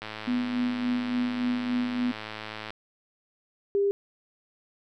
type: click train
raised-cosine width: 0.3 ms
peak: -20 dBFS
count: 291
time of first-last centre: 0.02-2.705 s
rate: 108 Hz
type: tone with tremolo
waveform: sine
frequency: 246.9 Hz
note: B3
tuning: in tune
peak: -23 dBFS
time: 0.27-2.12 s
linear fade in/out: 10 ms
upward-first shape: sine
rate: 3.5 Hz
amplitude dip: 50%
type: tone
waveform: sine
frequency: 400.5 Hz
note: G4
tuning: 37 cents sharp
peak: -21 dBFS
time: 3.75-3.91 s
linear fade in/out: 0 ms
effects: none